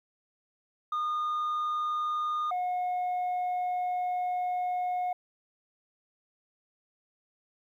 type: tone pair in turn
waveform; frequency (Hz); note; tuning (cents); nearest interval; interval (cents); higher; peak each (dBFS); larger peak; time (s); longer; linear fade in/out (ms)
sine; 1222 / 723.7; D#6 / F#5; -32 / -39; major sixth; 907; first; -25; neither; 0.92-2.51 / 2.51-5.13; second; 5
effects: tanh soft clip ceiling -27 dBFS + 11-bit